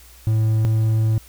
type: tone pair in turn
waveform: triangle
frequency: 110 / 110.41 Hz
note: A2 / A2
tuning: 0 / +6 cents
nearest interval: unison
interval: 6 cents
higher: second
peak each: -13 dBFS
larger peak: neither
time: 0.27-0.65 / 0.65-1.18 s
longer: second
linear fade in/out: 0 ms
effects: added 60 Hz sine -46 dBFS peak until 1.28 s + white hiss -48 dBFS RMS until 1.28 s